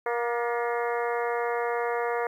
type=harmonic tone with a mistuned harmonic; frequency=237 Hz; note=A#3; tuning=29 cents sharp; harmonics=2 / 3 / 4 / 5 / 6 / 7 / 8 / 9; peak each=-28 / -32 / -34 / -36 / -38 / -39 / -40 / -41 dBFS; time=0.06-2.27 s; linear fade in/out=2 ms; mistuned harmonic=7; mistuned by=+59 cents; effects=10-bit